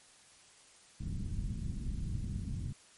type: low-pass noise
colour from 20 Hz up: pink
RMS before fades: -37 dBFS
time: 1-2.73 s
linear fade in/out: 10 ms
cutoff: 210 Hz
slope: 24 dB/octave
effects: white hiss -60 dBFS RMS until 2.97 s + MP3 48 kbps